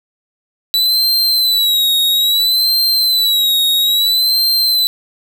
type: tone with vibrato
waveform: 45% pulse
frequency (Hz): 3951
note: B7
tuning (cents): 0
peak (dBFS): -10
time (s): 0.74-4.87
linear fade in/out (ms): 0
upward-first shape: sine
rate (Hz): 0.6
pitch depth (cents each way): 87
effects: none